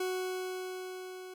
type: tone with level ramp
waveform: 40% pulse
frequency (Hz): 370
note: F#4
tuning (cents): 0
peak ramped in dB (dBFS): -30 to -43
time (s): 0-1.34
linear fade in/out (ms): 5
effects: none